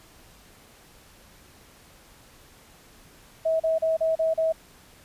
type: tone bursts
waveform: sine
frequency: 645 Hz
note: E5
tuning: 38 cents flat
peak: -20 dBFS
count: 6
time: 3.45-4.525 s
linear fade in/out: 10 ms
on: 150 ms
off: 35 ms
effects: pink hiss -53 dBFS RMS until 5.04 s + resampled to 32000 Hz